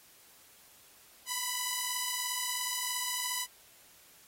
5% pulse beating tone pair, 985 / 1002 Hz, B5 / B5, -5 / +25 cents, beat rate 17 Hz, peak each -23 dBFS, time 1.26-3.47 s, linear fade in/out 50 ms, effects white hiss -59 dBFS RMS until 4.27 s + AAC 48 kbps

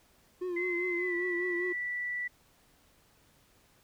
triangle tone with vibrato, 355.5 Hz, F4, 31 cents sharp, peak -30 dBFS, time 0.41-1.73 s, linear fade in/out 10 ms, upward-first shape triangle, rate 5 Hz, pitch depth 65 cents each way
sine tone with pitch glide, 2058 to 1962.8 Hz, C7 to B6, -29 to -11 cents, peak -32 dBFS, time 0.56-2.28 s, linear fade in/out 10 ms, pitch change -82 cents, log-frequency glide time 0.97-1.14 s
effects pink hiss -65 dBFS RMS until 3.83 s

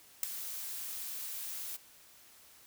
blue noise with ADSR envelope, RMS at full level -25 dBFS, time 0.23-1.77 s, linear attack 4 ms, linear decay 4 ms, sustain -16 dB, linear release 13 ms, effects white hiss -59 dBFS RMS until 2.66 s

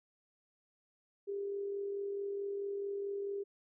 sine tone with amplitude modulation, 400.3 Hz, G4, 36 cents sharp, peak -34 dBFS, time 1.27-3.44 s, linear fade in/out 20 ms, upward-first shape sine, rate 44.6 Hz, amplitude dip 35%, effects none

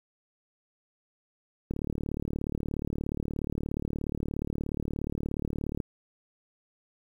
click train, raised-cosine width 3 ms, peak -19 dBFS, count 152, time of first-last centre 1.71-5.802 s, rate 36.9 Hz, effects 9-bit

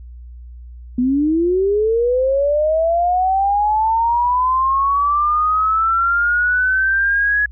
sine linear sweep, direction up, 241.5 to 1687 Hz, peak -13 dBFS, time 0.98-7.46 s, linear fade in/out 5 ms, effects added 60 Hz sine -33 dBFS peak until 7.51 s

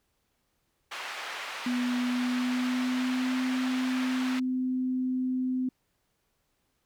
white band-pass noise, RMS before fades -38 dBFS, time 0.91-4.4 s, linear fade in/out 10 ms, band 710 to 2500 Hz, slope 12 dB/octave
sine tone with pitch glide, 246.9 to 255.9 Hz, B3 to C4, 0 to -38 cents, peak -26 dBFS, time 1.66-5.69 s, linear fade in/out 5 ms, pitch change +62 cents, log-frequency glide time 2.04-3.36 s
effects pink hiss -75 dBFS RMS until 6.85 s

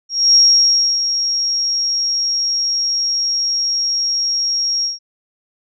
sine tone with ADSR envelope, 5588 Hz, F8, in tune, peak -6 dBFS, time 0.09-4.99 s, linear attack 260 ms, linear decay 640 ms, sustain -9 dB, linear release 150 ms, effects none

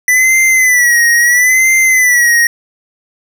square tone with vibrato, 1978 Hz, B6, 2 cents sharp, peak -7 dBFS, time 0.08-2.47 s, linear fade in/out 2 ms, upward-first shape sine, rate 0.75 Hz, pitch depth 91 cents each way, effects none

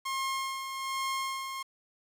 sawtooth tone with tremolo, 1071 Hz, C6, 40 cents sharp, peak -26 dBFS, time 0.05-1.63 s, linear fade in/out 10 ms, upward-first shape sine, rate 1.2 Hz, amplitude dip 50%, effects low-pass 11000 Hz 12 dB/octave + 9-bit

